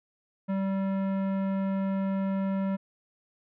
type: tone with tanh clipping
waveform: sine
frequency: 193.7 Hz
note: G3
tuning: 20 cents flat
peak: -28 dBFS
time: 0.48-2.77 s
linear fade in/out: 20 ms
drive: 16 dB
effects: none